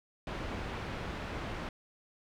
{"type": "low-pass noise", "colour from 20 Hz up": "pink", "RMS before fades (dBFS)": -39, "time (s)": [0.27, 1.69], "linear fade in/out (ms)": 2, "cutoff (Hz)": 2600, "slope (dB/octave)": 12, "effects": []}